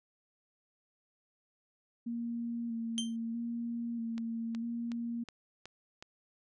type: tone with vibrato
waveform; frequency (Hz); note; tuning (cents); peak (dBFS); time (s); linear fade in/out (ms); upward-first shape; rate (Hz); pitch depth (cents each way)
sine; 231.7; A#3; -10; -34; 2.06-5.24; 10; square; 0.78; 21
type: tone with exponential decay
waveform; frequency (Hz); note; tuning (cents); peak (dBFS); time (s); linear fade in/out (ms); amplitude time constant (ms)
sawtooth; 3136; G7; 0; -26; 2.98-3.16; 0; 37
type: click train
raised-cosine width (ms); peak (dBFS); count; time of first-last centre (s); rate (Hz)
0.2; -29; 6; 4.18-6.025; 2.71
effects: resampled to 24000 Hz